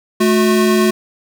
square tone pair together, 216.1 / 363.4 Hz, A3 / F#4, -31 / -31 cents, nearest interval major sixth, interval 900 cents, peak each -14 dBFS, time 0.2-0.91 s, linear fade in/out 10 ms, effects none

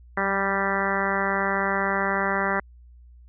harmonic tone with a mistuned harmonic, 196.3 Hz, G3, 3 cents sharp, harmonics 1 / 2 / 3 / 4 / 5 / 6 / 7 / 8 / 9 / 10, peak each -31 / -31 / -31 / -31 / -31 / -31 / -31 / -31 / -31 / -31 dBFS, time 0.17-2.6 s, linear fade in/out 5 ms, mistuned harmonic 1, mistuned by -30 cents, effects added 60 Hz sine -46 dBFS peak until 3.28 s

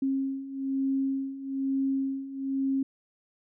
sine beating tone pair, 269.2 / 270.3 Hz, C4 / C#4, +49 / -44 cents, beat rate 1.1 Hz, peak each -32 / -28 dBFS, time 0.02-2.83 s, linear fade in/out 5 ms, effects none

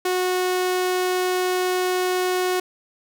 sawtooth tone, 366 Hz, F#4, 19 cents flat, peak -16 dBFS, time 0.05-2.6 s, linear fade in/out 5 ms, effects none

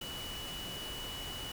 sine tone in noise, 2947 Hz, F#7, 8 cents flat, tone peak -42 dBFS, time 0.01-1.52 s, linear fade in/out 5 ms, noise pink, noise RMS -44 dBFS, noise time 0.01-1.52 s, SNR -1 dB, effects none

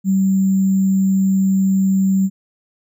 sine tone with sample-and-hold, 192 Hz, G3, 36 cents flat, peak -12 dBFS, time 0.04-2.3 s, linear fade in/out 50 ms, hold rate 7350 Hz, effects none

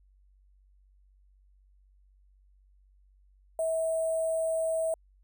sine tone with sample-and-hold, 649 Hz, E5, 27 cents flat, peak -26 dBFS, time 3.59-4.94 s, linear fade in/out 2 ms, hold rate 8820 Hz, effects added 48 Hz sine -59 dBFS peak until 5.23 s

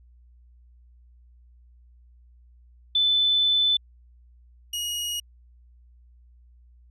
sine / sawtooth tone pair in turn, 3511 / 2886 Hz, A7 / F#7, -4 / -44 cents, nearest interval minor third, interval 340 cents, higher first, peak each -18 / -24 dBFS, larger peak first, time 2.95-3.77 / 4.73-5.2 s, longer first, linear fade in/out 5 ms, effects added 60 Hz sine -51 dBFS peak until 6.9 s + resampled to 32000 Hz

